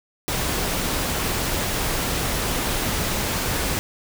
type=noise; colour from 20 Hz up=pink; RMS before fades=-24 dBFS; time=0.28-3.79 s; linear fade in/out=0 ms; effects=none